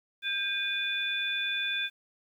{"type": "tone cluster", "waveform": "sine", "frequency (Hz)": [1595, 2458, 3492], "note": ["G6", "D#7", "A7"], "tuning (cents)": [30, -22, -14], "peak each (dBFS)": [-33, -33, -32], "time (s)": [0.22, 1.9], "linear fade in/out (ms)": 50, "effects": ["10-bit"]}